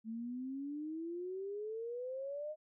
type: exponential sweep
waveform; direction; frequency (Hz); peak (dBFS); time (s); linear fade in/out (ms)
sine; up; 219.1 to 622.3; -39; 0.04-2.56; 50
effects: none